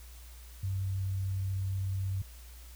sine tone, 96.1 Hz, G2, 34 cents flat, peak -30 dBFS, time 0.63-2.22 s, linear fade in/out 5 ms, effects added 60 Hz sine -47 dBFS peak until 2.75 s + white hiss -56 dBFS RMS until 2.75 s

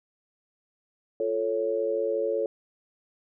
sine chord, F augmented, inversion none, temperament equal, 349.2 / 440 / 554.4 Hz, F4 / A4 / C#5, 0 / 0 / 0 cents, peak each -33 / -27 / -28 dBFS, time 1.2-2.46 s, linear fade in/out 2 ms, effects none

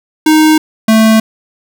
square tone pair in turn, 311.1 / 220.8 Hz, D#4 / A3, 0 / +6 cents, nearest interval tritone, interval 594 cents, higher first, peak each -5 dBFS, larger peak neither, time 0.26-0.58 / 0.88-1.2 s, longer neither, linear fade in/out 5 ms, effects none

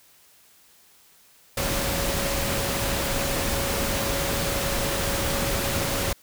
sine tone in noise, 554.4 Hz, C#5, in tune, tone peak -32 dBFS, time 1.57-6.13 s, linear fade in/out 5 ms, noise pink, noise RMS -26 dBFS, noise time 1.57-6.13 s, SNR -9 dB, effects white hiss -56 dBFS RMS until 6.22 s

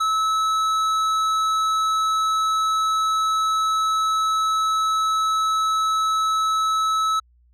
sine tone with tanh clipping, 1300 Hz, E6, 24 cents flat, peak -20 dBFS, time 0-7.2 s, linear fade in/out 10 ms, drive 12 dB, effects added 60 Hz sine -54 dBFS peak until 7.53 s

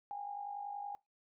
sine tone with amplitude modulation, 813 Hz, G#5, 37 cents flat, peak -37 dBFS, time 0.11-0.95 s, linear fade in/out 0 ms, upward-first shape sine, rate 50.6 Hz, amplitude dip 60%, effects noise-tail reverb RT60 0.2 s tail -22 dB re dry

